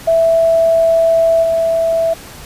sine tone with level steps, 659.3 Hz, E5, in tune, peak -8 / -11 dBFS, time 0.07-2.14 s, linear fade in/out 10 ms, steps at 1.42 s, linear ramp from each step 20 ms, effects pink hiss -34 dBFS RMS until 2.45 s + resampled to 32000 Hz

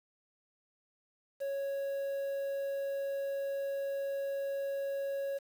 triangle tone with quantisation, 553 Hz, C#5, 4 cents flat, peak -31 dBFS, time 1.4-5.39 s, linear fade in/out 20 ms, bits 9, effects none

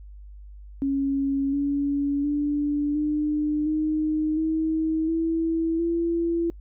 sine tone with pitch steps, 275.4 / 283.5 / 291.8 / 300.3 / 309.1 / 318.2 / 327.5 / 337.1 Hz, C#4 / C#4 / D4 / D4 / D#4 / D#4 / E4 / E4, -11 / +39 / -11 / +39 / -11 / +39 / -11 / +39 cents, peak -21 dBFS, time 0.82-6.5 s, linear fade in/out 0 ms, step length 710 ms, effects noise-tail reverb RT60 0.1 s tail -26 dB re dry + added 50 Hz sine -40 dBFS peak until 6.6 s

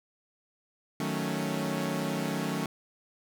sawtooth chord, D# half-diminished seventh, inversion none, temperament equal, 155.56 / 185 / 220 / 277.2 Hz, D#3 / F#3 / A3 / C#4, 0 / 0 / 0 / 0 cents, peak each -31 dBFS, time 1-2.66 s, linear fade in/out 2 ms, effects none

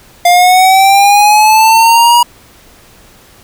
square linear sweep, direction up, 698.5 to 963 Hz, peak -4 dBFS, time 0.25-2.23 s, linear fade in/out 5 ms, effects pink hiss -41 dBFS RMS until 3.43 s

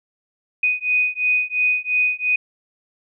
sine beating tone pair, 2489 / 2491.9 Hz, D#7 / D#7, 0 / +2 cents, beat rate 2.9 Hz, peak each -20 dBFS, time 0.63-2.36 s, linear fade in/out 5 ms, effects none

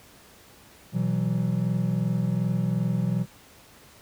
triangle chord, B suspended fourth, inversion none, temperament equal with one note detuned, 123.47 / 164.81 / 187.47 Hz, B2 / E3 / F#3, 0 / 0 / +23 cents, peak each -25 dBFS, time 0.92-3.26 s, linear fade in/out 50 ms, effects pink hiss -52 dBFS RMS until 4.01 s + high-pass 60 Hz 12 dB/octave

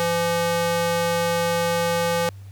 square tone with high-pass filter, 170 Hz, F3, 46 cents flat, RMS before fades -22 dBFS, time 0-2.29 s, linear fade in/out 0 ms, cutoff 400 Hz, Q 1.2, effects added 98 Hz sine -37 dBFS peak until 2.51 s + pink hiss -56 dBFS RMS until 2.51 s

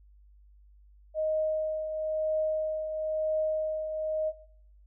sine tone with tremolo, 624 Hz, D#5, 5 cents sharp, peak -24 dBFS, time 1.14-4.33 s, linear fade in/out 50 ms, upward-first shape triangle, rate 1 Hz, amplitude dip 55%, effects noise-tail reverb RT60 0.6 s tail -17 dB re dry + added 50 Hz sine -54 dBFS peak until 4.86 s

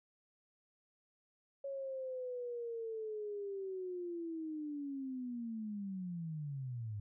sine linear sweep, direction down, 555 to 100.5 Hz, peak -39 dBFS, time 1.64-7 s, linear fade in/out 5 ms, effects none

